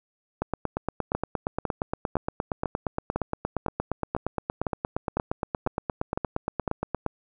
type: two click trains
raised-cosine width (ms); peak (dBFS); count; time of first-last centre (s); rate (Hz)
1; -12 / -12; 58 / 12; 0.42-7.063 / 1.15-6.678; 8.58 / 1.99
effects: none